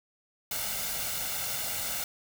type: noise with comb filter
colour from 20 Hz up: white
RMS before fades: -33 dBFS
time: 0.51-2.04 s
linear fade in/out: 2 ms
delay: 1.4 ms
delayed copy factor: +0.6
effects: none